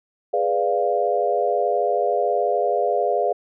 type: chord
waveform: sine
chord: G# diminished seventh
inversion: none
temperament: equal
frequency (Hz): 415.3 / 493.9 / 587.3 / 698.5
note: G#4 / B4 / D5 / F5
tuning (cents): 0 / 0 / 0 / 0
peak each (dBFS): -24 / -24 / -24 / -22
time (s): 0.33-3.33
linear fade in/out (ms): 10
effects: none